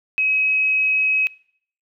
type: tone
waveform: sine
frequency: 2549 Hz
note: D#7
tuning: 41 cents sharp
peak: -16 dBFS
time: 0.18-1.27 s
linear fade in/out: 0 ms
effects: noise-tail reverb RT60 0.6 s tail -22 dB re dry